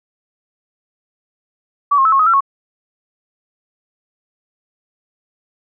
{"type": "tone with pitch steps", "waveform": "sine", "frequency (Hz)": [1144, 1074, 1305, 1089, 1261, 1353, 1101], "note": ["D6", "C6", "E6", "C#6", "D#6", "E6", "C#6"], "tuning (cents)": [-46, 45, -18, -31, 23, 45, -12], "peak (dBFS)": -9, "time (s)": [1.91, 2.407], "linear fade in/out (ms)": 10, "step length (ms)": 71, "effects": []}